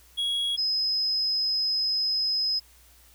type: tone pair in turn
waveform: triangle / sine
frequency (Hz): 3322 / 5079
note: G#7 / D#8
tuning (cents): 0 / +35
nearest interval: perfect fifth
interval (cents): 735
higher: second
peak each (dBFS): -23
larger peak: neither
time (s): 0.17-0.57 / 0.57-2.6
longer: second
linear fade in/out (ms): 20
effects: added 60 Hz sine -57 dBFS peak until 3.14 s + white hiss -57 dBFS RMS until 3.14 s